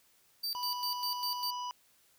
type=tone with tremolo; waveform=45% pulse; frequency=4650 Hz; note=D8; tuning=18 cents flat; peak=-32 dBFS; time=0.43-1.51 s; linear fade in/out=10 ms; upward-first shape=square; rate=5 Hz; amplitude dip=80%
type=harmonic tone; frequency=986 Hz; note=B5; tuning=3 cents flat; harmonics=1 / 3 / 5 / 6; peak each=-36 / -46 / -50 / -52 dBFS; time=0.55-1.71 s; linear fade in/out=0 ms
effects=white hiss -67 dBFS RMS until 2.18 s